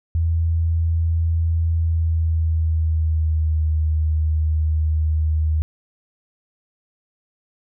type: tone with pitch glide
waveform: sine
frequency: 82.41 to 77.96 Hz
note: E2 to D#2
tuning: 0 to +4 cents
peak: -16 dBFS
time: 0.15-5.62 s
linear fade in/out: 0 ms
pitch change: -96 cents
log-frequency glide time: 1.72-3.69 s
effects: none